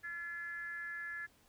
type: tone with frequency modulation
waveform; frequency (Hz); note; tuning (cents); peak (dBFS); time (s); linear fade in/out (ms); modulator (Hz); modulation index
sine; 1712; A6; -48; -40; 0.03-1.27; 20; 347; 0.52
effects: pink hiss -68 dBFS RMS until 1.48 s